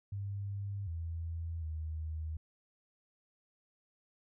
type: tone with pitch steps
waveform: sine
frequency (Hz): 99.8 / 82.9 / 78.8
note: G2 / E2 / D#2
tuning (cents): +32 / +10 / +23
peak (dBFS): -36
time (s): 0.12-2.37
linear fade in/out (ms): 5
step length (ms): 750
effects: none